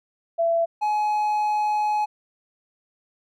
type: tone pair in turn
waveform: sine / triangle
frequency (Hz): 670 / 844.1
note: E5 / G#5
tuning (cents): +28 / +28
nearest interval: major third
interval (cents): 400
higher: second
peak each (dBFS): -18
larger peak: neither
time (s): 0.38-0.66 / 0.81-2.06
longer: second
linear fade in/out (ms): 20
effects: none